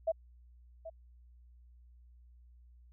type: tone with echo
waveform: sine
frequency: 652 Hz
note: E5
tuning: 19 cents flat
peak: -27 dBFS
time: 0.07-0.12 s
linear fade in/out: 10 ms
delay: 780 ms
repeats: 1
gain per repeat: -14 dB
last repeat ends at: 0.9 s
effects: added 60 Hz sine -56 dBFS peak until 2.92 s